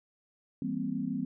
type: chord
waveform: sine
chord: C dominant seventh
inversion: first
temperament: just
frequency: 163.52 / 196.22 / 235.5 / 261.6 Hz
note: E3 / G3 / Bb3 / C4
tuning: -14 / +2 / +18 / 0 cents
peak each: -39 / -36 / -36 / -34 dBFS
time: 0.62-1.25 s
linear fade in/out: 2 ms
effects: none